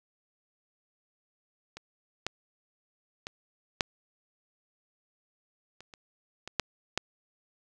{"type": "clicks", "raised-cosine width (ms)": 0.2, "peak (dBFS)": [-25, -13, -20, -7, -30, -30, -22, -8, -10], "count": 9, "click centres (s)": [1.77, 2.266, 3.269, 3.808, 5.806, 5.938, 6.476, 6.597, 6.976], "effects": []}